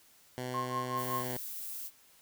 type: tone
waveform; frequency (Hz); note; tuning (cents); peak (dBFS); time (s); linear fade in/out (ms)
10% pulse; 126.1; B2; +36; -28; 0.38-1.37; 0
type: tone with tremolo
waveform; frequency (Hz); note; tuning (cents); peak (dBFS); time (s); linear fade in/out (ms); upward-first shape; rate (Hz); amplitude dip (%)
sine; 1068; C6; +35; -30; 0.54-1.25; 2; triangle; 5.3; 95
type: noise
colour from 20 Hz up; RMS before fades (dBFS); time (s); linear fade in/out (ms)
violet; -41; 0.96-1.91; 50
effects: white hiss -62 dBFS RMS until 2.21 s